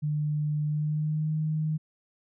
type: tone with pitch glide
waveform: sine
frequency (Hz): 150 to 155.38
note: D3 to D#3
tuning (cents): +37 to -2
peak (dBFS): -25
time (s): 0.02-1.78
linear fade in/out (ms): 20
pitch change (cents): +61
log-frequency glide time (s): 0.67-1.33
effects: none